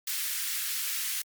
white high-pass noise, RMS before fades -32 dBFS, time 0.07-1.22 s, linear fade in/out 5 ms, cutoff 1500 Hz, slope 24 dB/octave, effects Opus 48 kbps

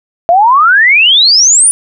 sine exponential sweep, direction up, 662 to 9900 Hz, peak -3 dBFS, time 0.29-1.71 s, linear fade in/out 0 ms, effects none

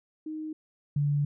sine tone pair in turn, 311.1 / 144.8 Hz, D#4 / D3, 0 / -24 cents, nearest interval octave + minor second, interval 1324 cents, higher first, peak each -33 / -23 dBFS, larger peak second, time 0.26-0.53 / 0.96-1.25 s, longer second, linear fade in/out 5 ms, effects none

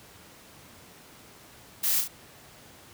blue noise with echo, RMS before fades -26 dBFS, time 1.83-2.01 s, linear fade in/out 10 ms, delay 35 ms, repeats 2, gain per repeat -5 dB, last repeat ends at 2.08 s, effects pink hiss -51 dBFS RMS until 2.93 s + high-pass 80 Hz 12 dB/octave

